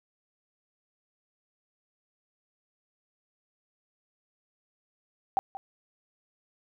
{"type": "tone with echo", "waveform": "sine", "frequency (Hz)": 779, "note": "G5", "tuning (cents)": -11, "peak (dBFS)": -21, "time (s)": [5.37, 5.39], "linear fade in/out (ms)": 0, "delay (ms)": 180, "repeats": 1, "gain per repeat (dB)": -14, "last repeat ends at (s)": 5.57, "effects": []}